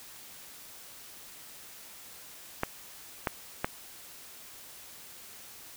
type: clicks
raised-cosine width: 0.5 ms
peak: -12 dBFS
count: 3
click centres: 2.634 / 3.272 / 3.645 s
effects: white hiss -49 dBFS RMS until 5.76 s